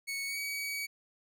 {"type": "tone with pitch glide", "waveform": "sawtooth", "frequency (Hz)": [2217, 2265], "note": ["C#7", "C#7"], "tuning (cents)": [0, 37], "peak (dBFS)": -31, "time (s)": [0.07, 0.87], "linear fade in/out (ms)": 20, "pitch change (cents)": 37, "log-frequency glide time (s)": [0.26, 0.39], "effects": []}